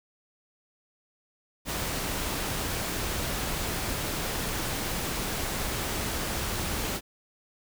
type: noise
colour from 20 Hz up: pink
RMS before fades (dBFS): -31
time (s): 1.65-7.01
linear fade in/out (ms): 50
effects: none